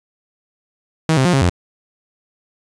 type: tone with pitch steps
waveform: sawtooth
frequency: 159.7 / 131.5 / 178 / 135.6 / 88.3 Hz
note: D#3 / C3 / F3 / C#3 / F2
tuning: +45 / +9 / +33 / -38 / +20 cents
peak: -8 dBFS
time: 1.09-1.495 s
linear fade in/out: 0 ms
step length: 81 ms
effects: resampled to 22050 Hz + 8-bit